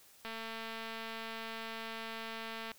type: click train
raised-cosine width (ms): 0.3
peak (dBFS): -27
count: 556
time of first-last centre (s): 0.25-2.717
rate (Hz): 225
effects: white hiss -61 dBFS RMS until 2.78 s